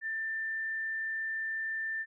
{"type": "tone", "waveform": "sine", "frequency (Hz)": 1783, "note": "A6", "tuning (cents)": 22, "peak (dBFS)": -32, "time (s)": [0.01, 2.06], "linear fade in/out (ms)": 50, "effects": []}